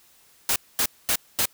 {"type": "noise bursts", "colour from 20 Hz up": "white", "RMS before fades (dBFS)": -22, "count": 4, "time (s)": [0.49, 1.456], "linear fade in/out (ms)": 2, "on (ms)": 69, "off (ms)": 230, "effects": ["white hiss -57 dBFS RMS until 1.53 s"]}